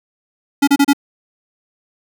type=tone bursts; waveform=square; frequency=281.7 Hz; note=C#4; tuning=28 cents sharp; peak=-9 dBFS; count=4; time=0.62-0.933 s; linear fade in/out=10 ms; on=55 ms; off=31 ms; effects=none